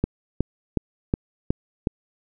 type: click train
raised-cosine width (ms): 3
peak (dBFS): -7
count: 6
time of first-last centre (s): 0.04-1.872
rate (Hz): 2.73
effects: none